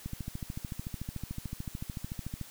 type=click train; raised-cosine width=5 ms; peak=-24 dBFS; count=33; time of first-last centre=0.06-2.413 s; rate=13.6 Hz; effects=white hiss -51 dBFS RMS until 2.5 s